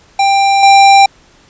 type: tone with level steps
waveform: square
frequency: 790 Hz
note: G5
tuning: 13 cents sharp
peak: -8 / -3 dBFS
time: 0.19-1.06 s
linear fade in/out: 5 ms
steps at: 0.63 s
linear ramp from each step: 2 ms
effects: pink hiss -46 dBFS RMS until 1.49 s + resampled to 16000 Hz